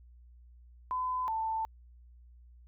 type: tone pair in turn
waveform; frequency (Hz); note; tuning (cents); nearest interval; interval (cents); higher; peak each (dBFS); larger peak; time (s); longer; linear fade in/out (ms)
sine; 1013 / 887.5; B5 / A5; +44 / +15; major second; 229; first; -30 / -30; neither; 0.91-1.28 / 1.28-1.65; neither; 0
effects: added 60 Hz sine -53 dBFS peak until 2.67 s